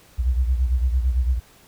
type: beating tone pair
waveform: sine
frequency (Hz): 61.74 / 70.64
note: B1 / C#2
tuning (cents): 0 / +33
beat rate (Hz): 8.9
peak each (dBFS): -18 / -25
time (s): 0.18-1.4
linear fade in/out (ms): 20
effects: pink hiss -52 dBFS RMS until 1.67 s